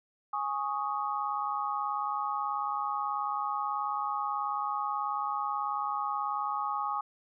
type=chord; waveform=sine; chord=Ab suspended fourth; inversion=none; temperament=just; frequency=830.6 / 1107.5 / 1245.9 Hz; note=Ab5 / Db6 / Eb6; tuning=0 / -2 / +2 cents; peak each=-34 dBFS; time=0.33-7.01 s; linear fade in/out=5 ms; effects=none